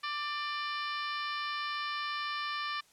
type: harmonic tone with a mistuned harmonic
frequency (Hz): 594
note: D5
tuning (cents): +20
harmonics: 2 / 3 / 4 / 5 / 6 / 7 / 8 / 9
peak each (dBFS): -36 / -40 / -42 / -44 / -46 / -47 / -48 / -49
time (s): 0.03-2.81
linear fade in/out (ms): 10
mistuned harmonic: 2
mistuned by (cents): -18
effects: white hiss -64 dBFS RMS until 2.92 s + low-pass 10000 Hz 12 dB/octave